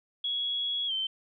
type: tone with pitch glide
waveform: sine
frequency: 3343 to 3101 Hz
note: G#7 to G7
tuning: +11 to -19 cents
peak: -28 dBFS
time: 0.24-1.07 s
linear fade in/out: 5 ms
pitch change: -130 cents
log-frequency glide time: 0.87-0.92 s
effects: none